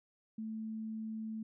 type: tone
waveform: sine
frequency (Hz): 220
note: A3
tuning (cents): 0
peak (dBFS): -38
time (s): 0.38-1.43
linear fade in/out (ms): 5
effects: none